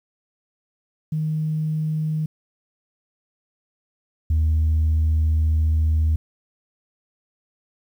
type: tone pair in turn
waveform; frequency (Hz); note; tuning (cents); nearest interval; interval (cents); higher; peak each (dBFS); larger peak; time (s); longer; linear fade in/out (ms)
sine; 155.56 / 78.64; D#3 / D#2; 0 / +19; octave; 1181; first; -20 / -14; second; 1.12-2.26 / 4.3-6.16; second; 5
effects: tanh soft clip ceiling -14 dBFS + 9-bit